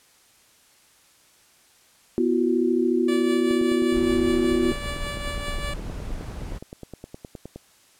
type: chord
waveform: sine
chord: B suspended fourth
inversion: none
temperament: equal with one note detuned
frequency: 246.9 / 336.2 / 370 Hz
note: B3 / E4 / F#4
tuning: 0 / +34 / 0 cents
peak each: -23 dBFS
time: 2.18-4.72 s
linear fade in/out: 0 ms
type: tone with tremolo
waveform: 10% pulse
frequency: 579 Hz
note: D5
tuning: 25 cents flat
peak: -21 dBFS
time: 3.08-5.74 s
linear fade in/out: 5 ms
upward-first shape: triangle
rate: 5.1 Hz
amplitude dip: 50%
type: click train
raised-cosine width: 2 ms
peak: -23 dBFS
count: 40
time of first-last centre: 3.51-7.56 s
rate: 9.63 Hz
type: noise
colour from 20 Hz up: brown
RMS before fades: -32 dBFS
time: 3.93-6.59 s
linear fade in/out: 20 ms
effects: white hiss -57 dBFS RMS until 7.99 s + low-pass 11000 Hz 12 dB/octave